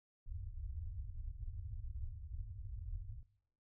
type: low-pass noise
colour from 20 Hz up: pink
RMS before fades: -45 dBFS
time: 0.26-3.23 s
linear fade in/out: 5 ms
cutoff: 110 Hz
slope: 96 dB/octave
effects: noise-tail reverb RT60 0.7 s tail -19 dB re dry